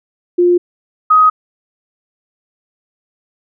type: tone pair in turn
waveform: sine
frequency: 352.8 / 1257.2 Hz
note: F4 / D#6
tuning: +18 / +18 cents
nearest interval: octave + minor seventh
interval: 2200 cents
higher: second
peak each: -7 / -5 dBFS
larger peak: second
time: 0.38-0.58 / 1.1-1.3 s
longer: neither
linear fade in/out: 10 ms
effects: none